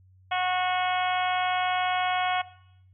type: harmonic tone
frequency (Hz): 365.6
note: F#4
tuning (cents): -21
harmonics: 2 / 3 / 4 / 5 / 6 / 7 / 8 / 9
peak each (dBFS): -26 / -33 / -34 / -38 / -34 / -38 / -39 / -37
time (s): 0.31-2.42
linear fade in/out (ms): 10
effects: noise-tail reverb RT60 0.8 s tail -18 dB re dry + added 93 Hz sine -54 dBFS peak until 2.93 s